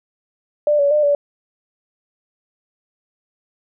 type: tone with pitch steps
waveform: sine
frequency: 593 / 568 / 600 / 576 Hz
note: D5 / C#5 / D5 / D5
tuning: +17 / +42 / +37 / -34 cents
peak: -12 dBFS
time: 0.67-1.15 s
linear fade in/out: 2 ms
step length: 120 ms
effects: none